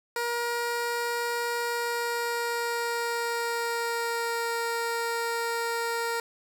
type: tone with pitch glide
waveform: 15% pulse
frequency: 474.1 to 465.1 Hz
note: A#4 to A#4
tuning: +29 to -4 cents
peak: -21 dBFS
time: 0.16-6.2 s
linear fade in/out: 2 ms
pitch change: -33 cents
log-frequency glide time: 1.58-4.53 s
effects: none